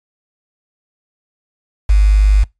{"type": "tone with quantisation", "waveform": "sine", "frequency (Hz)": 50.7, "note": "G#1", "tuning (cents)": -41, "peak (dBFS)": -6, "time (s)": [1.89, 2.44], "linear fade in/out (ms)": 10, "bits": 5, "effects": ["noise-tail reverb RT60 0.2 s tail -24 dB re dry", "resampled to 22050 Hz"]}